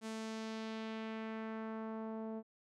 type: tone with low-pass filter sweep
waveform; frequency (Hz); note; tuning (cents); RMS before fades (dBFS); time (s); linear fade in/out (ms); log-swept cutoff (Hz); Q
sawtooth; 221.2; A3; +9; -43; 0.01-2.43; 50; 8900 to 650; 1.2
effects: none